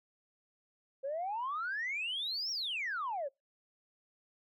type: exponential two-way sweep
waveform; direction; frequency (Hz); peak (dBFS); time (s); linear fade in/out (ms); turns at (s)
sine; up then down; 523.3 to 5660 to 523.3; -33; 1.03-3.29; 20; 2.51
effects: noise-tail reverb RT60 0.2 s tail -26 dB re dry + tanh soft clip ceiling -30 dBFS